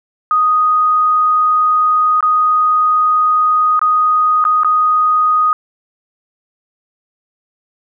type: tone with dropouts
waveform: sine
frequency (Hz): 1244.5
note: D#6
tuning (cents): 0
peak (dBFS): -9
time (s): 0.31-5.53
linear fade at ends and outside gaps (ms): 1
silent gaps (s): 2.207-2.227 / 3.793-3.815 / 4.441-4.451 / 4.634-4.646
effects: none